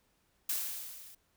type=noise with level ramp; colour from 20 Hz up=blue; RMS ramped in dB=-32 to -54 dBFS; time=0.49-1.15 s; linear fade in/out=5 ms; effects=pink hiss -73 dBFS RMS until 1.36 s